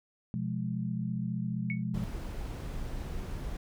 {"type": "chord", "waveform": "sine", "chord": "F diminished", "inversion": "second", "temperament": "just", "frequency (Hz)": [125.72, 174.61, 209.5], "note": ["Cb3", "F3", "Ab3"], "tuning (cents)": [31, 0, 15], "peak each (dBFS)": -35, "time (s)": [0.34, 2.04], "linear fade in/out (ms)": 0}
{"type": "tone with exponential decay", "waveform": "sine", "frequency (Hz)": 2217, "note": "C#7", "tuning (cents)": 0, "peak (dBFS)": -30, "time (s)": [1.7, 1.83], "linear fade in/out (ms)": 1, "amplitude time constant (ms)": 27}
{"type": "noise", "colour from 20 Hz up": "brown", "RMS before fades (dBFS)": -37, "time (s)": [1.94, 3.57], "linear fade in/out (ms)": 5}
{"effects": []}